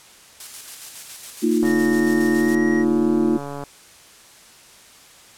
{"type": "noise with tremolo", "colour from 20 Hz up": "blue", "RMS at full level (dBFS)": -32, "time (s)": [0.4, 2.55], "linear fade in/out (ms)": 2, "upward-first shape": "square", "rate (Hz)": 7.2, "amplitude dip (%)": 35}
{"type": "chord", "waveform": "sine", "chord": "Bb suspended fourth", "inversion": "none", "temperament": "equal with one note detuned", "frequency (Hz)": [229.1, 311.1, 349.2], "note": ["Bb3", "Eb4", "F4"], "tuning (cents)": [-30, 0, 0], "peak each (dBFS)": [-20, -20, -20], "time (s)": [1.42, 3.38], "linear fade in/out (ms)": 20}
{"type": "click train", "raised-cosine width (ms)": 1, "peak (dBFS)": -18, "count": 286, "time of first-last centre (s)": [1.63, 3.637], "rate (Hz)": 142}
{"type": "tone with pitch glide", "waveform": "triangle", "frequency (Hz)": [1842, 1890.5], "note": ["A#6", "A#6"], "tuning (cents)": [-21, 24], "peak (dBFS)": -25, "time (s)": [1.63, 2.85], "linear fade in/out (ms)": 50, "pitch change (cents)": 45, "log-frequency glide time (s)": [2.32, 2.58]}
{"effects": ["white hiss -47 dBFS RMS until 5.37 s", "low-pass 10000 Hz 12 dB/octave"]}